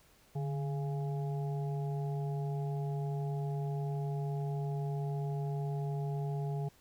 harmonic tone with a mistuned harmonic, 138.59 Hz, C#3, in tune, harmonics 1 / 3 / 5 / 6, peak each -33 / -43 / -47 / -49 dBFS, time 0.35-6.69 s, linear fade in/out 10 ms, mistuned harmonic 1, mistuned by +82 cents, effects pink hiss -64 dBFS RMS until 6.8 s

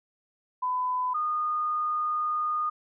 sine tone pair in turn, 1004 / 1226.4 Hz, B5 / D#6, +28 / -25 cents, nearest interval minor third, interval 347 cents, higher second, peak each -25 dBFS, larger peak neither, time 0.62-1.14 / 1.14-2.7 s, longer second, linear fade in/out 10 ms, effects none

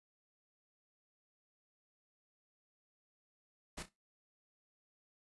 pink noise with echo, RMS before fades -44 dBFS, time 3.77-3.83 s, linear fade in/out 10 ms, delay 31 ms, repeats 2, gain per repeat -12 dB, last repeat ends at 3.892 s, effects noise-tail reverb RT60 0.2 s tail -17 dB re dry + resampled to 24000 Hz

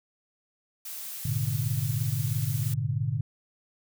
blue noise, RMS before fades -38 dBFS, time 0.85-2.74 s, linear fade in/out 5 ms
sine chord, G# diminished, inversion none, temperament equal with one note detuned, 103.83 / 120.72 / 146.83 Hz, G#2 / B2 / D3, 0 / -39 / 0 cents, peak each -31 / -29 / -30 dBFS, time 1.25-3.21 s, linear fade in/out 5 ms
effects none

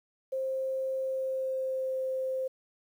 sine tone with pitch glide, 528 to 522.8 Hz, C5 to C5, +16 to -1 cents, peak -29 dBFS, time 0.32-2.48 s, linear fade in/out 10 ms, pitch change -17 cents, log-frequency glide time 1-1.96 s, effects 10-bit

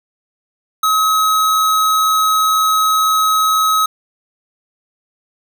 square tone, 1277 Hz, D#6, 45 cents sharp, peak -12 dBFS, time 0.83-3.86 s, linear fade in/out 5 ms, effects none

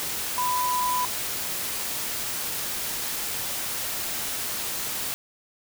sine tone in noise, 995 Hz, B5, 13 cents sharp, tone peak -23 dBFS, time 0.38-1.05 s, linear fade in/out 0 ms, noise white, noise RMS -30 dBFS, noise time 0-5.14 s, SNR +4 dB, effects none

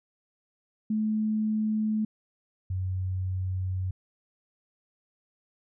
sine tone pair in turn, 215.9 / 93.06 Hz, A3 / F#2, -33 / +10 cents, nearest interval octave + minor third, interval 1457 cents, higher first, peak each -24 / -27 dBFS, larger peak first, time 0.9-2.05 / 2.7-3.91 s, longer second, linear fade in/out 5 ms, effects none

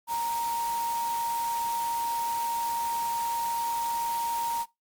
sine tone in noise, 932.3 Hz, A#5, in tune, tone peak -27 dBFS, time 0.07-4.66 s, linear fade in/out 50 ms, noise white, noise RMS -39 dBFS, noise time 0.07-4.66 s, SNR +9 dB, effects noise-tail reverb RT60 0.2 s tail -21 dB re dry + Opus 48 kbps

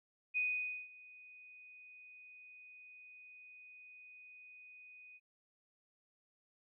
sine tone with ADSR envelope, 2489 Hz, D#7, in tune, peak -31 dBFS, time 0.34-5.2 s, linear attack 30 ms, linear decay 510 ms, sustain -23 dB, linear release 40 ms, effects none

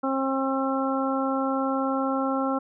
harmonic tone, 267.9 Hz, C4, 41 cents sharp, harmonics 1 / 2 / 3 / 4 / 5, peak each -26 / -29 / -31 / -33 / -31 dBFS, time 0.03-2.59 s, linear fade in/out 10 ms, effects none

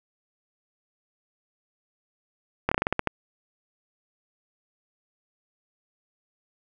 slowing click train, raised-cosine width 0.5 ms, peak -7 dBFS, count 9, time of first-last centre 2.69-3.073 s, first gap 25 ms, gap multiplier 1.18, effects none

